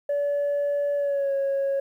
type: tone with pitch glide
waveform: sine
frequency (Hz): 574 to 550.3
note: D5 to C#5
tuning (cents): -40 to -13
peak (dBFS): -20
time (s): 0.09-1.8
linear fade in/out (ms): 5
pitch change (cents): -73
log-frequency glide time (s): 0.96-1.33
effects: tanh soft clip ceiling -20 dBFS + 10-bit